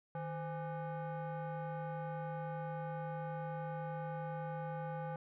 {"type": "tone with frequency modulation", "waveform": "sine", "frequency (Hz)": 155.56, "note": "D#3", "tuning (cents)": 0, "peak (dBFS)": -37, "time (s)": [0.15, 5.16], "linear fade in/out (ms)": 2, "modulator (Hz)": 672, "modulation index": 1.2, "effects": ["tanh soft clip ceiling -36 dBFS"]}